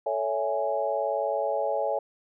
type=chord; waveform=sine; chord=A major seventh; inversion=none; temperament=equal with one note detuned; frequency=440 / 560.2 / 659.3 / 830.6 Hz; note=A4 / C#5 / E5 / G#5; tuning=0 / +18 / 0 / 0 cents; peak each=-33 / -28 / -30 / -31 dBFS; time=0.06-1.99 s; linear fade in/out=5 ms; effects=none